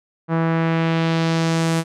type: tone with low-pass filter sweep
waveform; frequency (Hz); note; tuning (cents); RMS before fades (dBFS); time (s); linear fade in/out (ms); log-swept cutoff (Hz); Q
sawtooth; 164; E3; -9; -19; 0.28-1.84; 50; 1300 to 10000; 1.2
effects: none